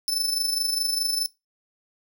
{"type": "tone with amplitude modulation", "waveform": "sawtooth", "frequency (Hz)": 5274, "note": "E8", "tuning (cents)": 0, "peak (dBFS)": -18, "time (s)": [0.08, 1.26], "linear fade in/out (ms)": 0, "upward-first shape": "sine", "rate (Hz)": 24.8, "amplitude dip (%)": 60, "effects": ["noise-tail reverb RT60 0.2 s tail -19 dB re dry"]}